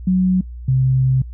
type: tone pair in turn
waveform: sine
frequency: 185 / 130.81 Hz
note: F#3 / C3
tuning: 0 / 0 cents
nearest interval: tritone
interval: 600 cents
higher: first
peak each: -12 dBFS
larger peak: neither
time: 0.07-0.41 / 0.68-1.22 s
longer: second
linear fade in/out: 5 ms
effects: noise-tail reverb RT60 0.1 s tail -25 dB re dry + added 60 Hz sine -29 dBFS peak until 1.33 s